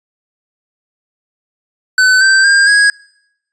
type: tone with pitch steps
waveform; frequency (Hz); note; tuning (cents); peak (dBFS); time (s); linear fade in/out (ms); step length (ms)
square; 1513 / 1558.2 / 1604.8 / 1652.8; F#6 / G6 / G6 / G#6; +38 / -11 / +40 / -9; -7; 1.98-2.9; 2; 230
effects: noise-tail reverb RT60 0.8 s tail -25 dB re dry + resampled to 22050 Hz